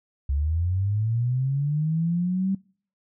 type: linear sweep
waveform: sine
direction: up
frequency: 67 to 195.1 Hz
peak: -21 dBFS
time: 0.29-2.55 s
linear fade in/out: 5 ms
effects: noise-tail reverb RT60 0.5 s tail -25 dB re dry